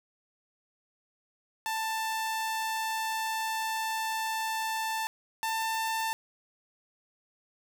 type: tone pair in turn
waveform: sawtooth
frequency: 886 / 892.2 Hz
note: A5 / A5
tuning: +12 / +24 cents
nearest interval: unison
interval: 12 cents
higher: second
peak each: -26 / -25 dBFS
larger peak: second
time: 1.66-5.07 / 5.43-6.13 s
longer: first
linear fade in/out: 0 ms
effects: none